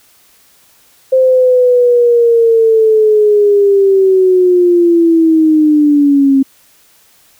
sine linear sweep, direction down, 523.3 to 267.8 Hz, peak -5 dBFS, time 1.12-6.43 s, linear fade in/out 10 ms, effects white hiss -48 dBFS RMS until 7.39 s

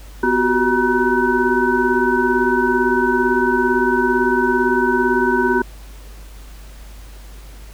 sine tone cluster, 249.5 / 365 / 382.8 / 954 / 1508 Hz, B3 / F#4 / G4 / A#5 / F#6, +18 / -24 / -41 / +40 / +32 cents, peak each -20 dBFS, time 0.23-5.62 s, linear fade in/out 5 ms, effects added 50 Hz sine -35 dBFS peak until 7.73 s + pink hiss -45 dBFS RMS until 7.73 s

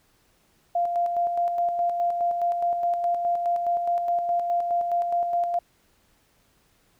sine tone with tremolo, 695 Hz, F5, 9 cents flat, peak -20 dBFS, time 0.75-5.59 s, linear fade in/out 5 ms, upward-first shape square, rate 4.8 Hz, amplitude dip 40%, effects pink hiss -64 dBFS RMS until 6.99 s

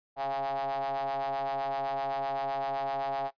square ring-modulated tone, 68.1 Hz, C#2, 30 cents flat, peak -28 dBFS, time 0.16-3.31 s, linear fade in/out 50 ms, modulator 753 Hz, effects noise-tail reverb RT60 0.1 s tail -17 dB re dry + resampled to 11025 Hz

